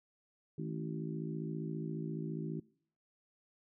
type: harmonic tone with a mistuned harmonic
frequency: 54.7 Hz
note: A1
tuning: 9 cents flat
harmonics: 3 / 4 / 5 / 6 / 7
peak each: -39 / -45 / -46 / -45 / -47 dBFS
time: 0.58-2.6 s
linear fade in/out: 5 ms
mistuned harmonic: 3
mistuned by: -66 cents
effects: noise-tail reverb RT60 0.6 s tail -24 dB re dry